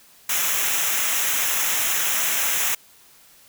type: noise with comb filter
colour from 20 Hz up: white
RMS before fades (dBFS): -22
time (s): 0.29-2.75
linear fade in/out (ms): 5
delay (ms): 0.22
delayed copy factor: -0.7
effects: white hiss -52 dBFS RMS until 3.48 s